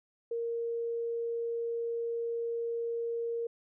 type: tone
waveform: sine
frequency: 465.5 Hz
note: A#4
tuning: 2 cents flat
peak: -31 dBFS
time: 0.31-3.47 s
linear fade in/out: 5 ms
effects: none